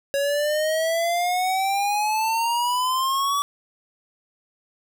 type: exponential sweep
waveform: square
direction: up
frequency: 554.4 to 1149 Hz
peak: -21 dBFS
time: 0.14-3.42 s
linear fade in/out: 0 ms
effects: none